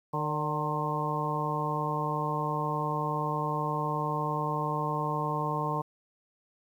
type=harmonic tone with a mistuned harmonic; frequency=151.6 Hz; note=D#3; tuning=45 cents flat; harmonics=1 / 2 / 3 / 4 / 5 / 6 / 7; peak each=-33 / -39 / -37 / -39 / -39 / -34 / -33 dBFS; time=0.13-5.82 s; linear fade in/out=10 ms; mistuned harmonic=4; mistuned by=-50 cents; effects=10-bit